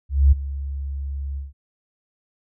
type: tone with ADSR envelope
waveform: sine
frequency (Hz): 69.3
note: C#2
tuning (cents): 0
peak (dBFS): -8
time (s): 0.09-1.53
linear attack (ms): 230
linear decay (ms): 14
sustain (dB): -17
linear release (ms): 160
effects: none